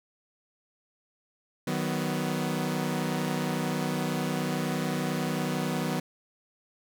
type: chord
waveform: sawtooth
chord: B major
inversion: first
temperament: equal with one note detuned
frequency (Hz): 155.56 / 186.61 / 246.9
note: D#3 / F#3 / B3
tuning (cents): 0 / +15 / 0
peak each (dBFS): -28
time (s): 1.67-6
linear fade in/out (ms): 5
effects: none